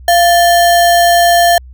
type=tone with sample-and-hold; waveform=sine; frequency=691 Hz; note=F5; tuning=19 cents flat; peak=-5 dBFS; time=0.08-1.58 s; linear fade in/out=2 ms; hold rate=2450 Hz; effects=added 63 Hz sine -31 dBFS peak until 1.73 s